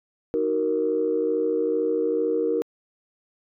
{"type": "chord", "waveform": "sine", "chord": "D# minor", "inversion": "none", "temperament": "just", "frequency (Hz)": [311.1, 373.4, 466.7], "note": ["D#4", "F#4", "A#4"], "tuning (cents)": [0, 16, 2], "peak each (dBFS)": [-27, -27, -22], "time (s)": [0.34, 2.62], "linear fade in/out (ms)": 0, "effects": ["tanh soft clip ceiling -12 dBFS"]}